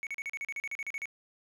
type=tone bursts; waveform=triangle; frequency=2224 Hz; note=C#7; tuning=5 cents sharp; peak=-32 dBFS; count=14; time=0.03-1.056 s; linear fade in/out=0 ms; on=38 ms; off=38 ms; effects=none